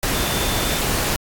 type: tone in noise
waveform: sine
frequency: 3542 Hz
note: A7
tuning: 11 cents sharp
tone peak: -30 dBFS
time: 0.14-0.78 s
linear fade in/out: 0 ms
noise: pink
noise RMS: -21 dBFS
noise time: 0.03-1.16 s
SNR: -12 dB
effects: AAC 64 kbps